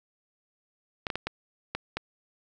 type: clicks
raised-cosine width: 0.3 ms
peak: -14 dBFS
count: 6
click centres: 1.068 / 1.102 / 1.156 / 1.27 / 1.75 / 1.97 s
effects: none